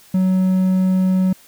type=tone; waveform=triangle; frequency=186.6 Hz; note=F#3; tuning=15 cents sharp; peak=-11 dBFS; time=0.14-1.33 s; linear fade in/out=5 ms; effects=white hiss -48 dBFS RMS until 1.47 s